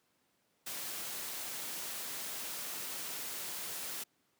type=noise; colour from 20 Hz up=white; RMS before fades=-41 dBFS; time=0.66-4.04 s; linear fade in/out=10 ms; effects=pink hiss -75 dBFS RMS until 4.39 s + high-pass 150 Hz 12 dB/octave